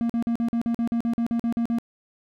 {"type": "tone bursts", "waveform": "triangle", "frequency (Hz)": 233.1, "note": "A#3", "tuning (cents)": 0, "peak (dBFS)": -19, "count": 14, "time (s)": [0.01, 1.785], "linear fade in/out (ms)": 0, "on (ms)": 85, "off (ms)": 45, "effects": []}